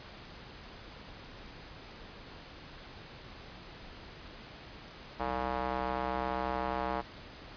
square tone with band-pass filter, 64 Hz, C2, 38 cents flat, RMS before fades -34 dBFS, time 5.19-7.02 s, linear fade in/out 20 ms, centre 870 Hz, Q 1.7, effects pink hiss -49 dBFS RMS until 7.56 s + resampled to 11025 Hz

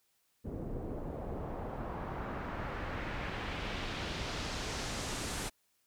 pink noise with low-pass filter sweep, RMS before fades -39 dBFS, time 0.44-5.5 s, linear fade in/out 20 ms, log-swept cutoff 400 to 9900 Hz, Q 1.2, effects white hiss -75 dBFS RMS until 5.86 s

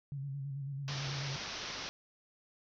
sine tone with vibrato, 138.59 Hz, C#3, in tune, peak -37 dBFS, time 0.12-1.36 s, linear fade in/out 0 ms, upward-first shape square, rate 9.1 Hz, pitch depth 41 cents each way
white low-pass noise, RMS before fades -42 dBFS, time 0.88-1.89 s, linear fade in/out 0 ms, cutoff 6000 Hz, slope 96 dB/octave
effects none

